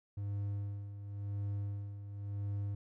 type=tone with tremolo; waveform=triangle; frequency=101.1 Hz; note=G#2; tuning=46 cents flat; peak=-32 dBFS; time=0.17-2.75 s; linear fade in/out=5 ms; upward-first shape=sine; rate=0.94 Hz; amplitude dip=65%; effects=none